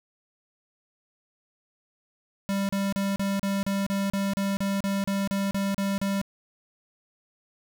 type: tone bursts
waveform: square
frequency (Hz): 197.3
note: G3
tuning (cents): +11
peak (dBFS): -25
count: 16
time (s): 2.49-6.215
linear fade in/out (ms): 0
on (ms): 200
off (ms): 35
effects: none